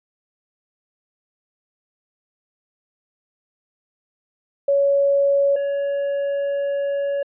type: tone pair in turn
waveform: sine / triangle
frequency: 560 / 562.3 Hz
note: C#5 / C#5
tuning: +18 / +25 cents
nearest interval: unison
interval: 7 cents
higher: second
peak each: -14 / -18 dBFS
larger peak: first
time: 4.68-5.56 / 5.56-7.23 s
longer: second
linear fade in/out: 5 ms
effects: resampled to 8000 Hz